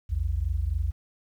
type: tone pair together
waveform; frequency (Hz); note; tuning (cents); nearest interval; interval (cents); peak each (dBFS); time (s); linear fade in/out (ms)
sine; 58.4 / 82.1; A#1 / E2; +4 / -6; tritone; 590; -27; 0.09-0.92; 20
effects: 10-bit